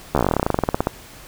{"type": "slowing click train", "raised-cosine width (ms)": 1, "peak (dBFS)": -3, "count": 23, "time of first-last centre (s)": [0.15, 0.871], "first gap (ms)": 13, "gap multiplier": 1.08, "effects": ["pink hiss -42 dBFS RMS until 1.27 s"]}